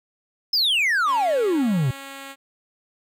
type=exponential sweep; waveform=triangle; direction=down; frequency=5274 to 120 Hz; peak=-16 dBFS; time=0.53-1.91 s; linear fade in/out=5 ms
type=tone with pitch glide; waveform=5% pulse; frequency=277.2 to 273.7 Hz; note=C#4 to C#4; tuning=0 to -22 cents; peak=-24 dBFS; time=1.05-2.36 s; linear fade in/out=50 ms; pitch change=-22 cents; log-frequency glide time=1.28-2.25 s
effects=none